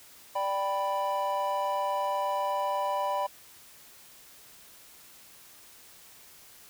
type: chord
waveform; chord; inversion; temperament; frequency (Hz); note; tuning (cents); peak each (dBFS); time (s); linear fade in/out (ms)
triangle; G major; second; equal; 587.3 / 784 / 987.8; D5 / G5 / B5; 0 / 0 / 0; -30 / -31 / -28; 0.35-3.27; 10
effects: white hiss -53 dBFS RMS until 6.69 s